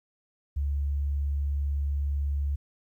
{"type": "tone", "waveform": "sine", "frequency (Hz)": 71, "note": "C#2", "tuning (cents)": 42, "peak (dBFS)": -25, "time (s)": [0.56, 2.56], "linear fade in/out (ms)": 10, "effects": ["11-bit"]}